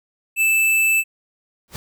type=tone; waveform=square; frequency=2637 Hz; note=E7; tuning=in tune; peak=-15 dBFS; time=0.36-1.04 s; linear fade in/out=50 ms
type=noise with exponential growth; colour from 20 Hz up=pink; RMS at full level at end=-28 dBFS; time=1.68-1.76 s; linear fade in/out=0 ms; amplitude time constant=17 ms
effects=none